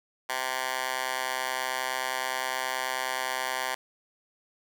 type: tone with high-pass filter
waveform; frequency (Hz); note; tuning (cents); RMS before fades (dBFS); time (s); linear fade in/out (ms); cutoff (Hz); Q
10% pulse; 129.5; C3; -17; -31; 0.29-3.75; 5; 1100; 1.7
effects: none